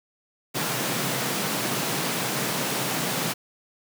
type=high-pass noise; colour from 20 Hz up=pink; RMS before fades=-27 dBFS; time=0.54-3.34 s; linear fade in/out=20 ms; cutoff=120 Hz; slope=96 dB/octave; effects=none